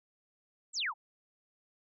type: exponential sweep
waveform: sine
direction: down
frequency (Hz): 8372 to 784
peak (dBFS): -31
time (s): 0.73-0.94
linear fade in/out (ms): 50
effects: none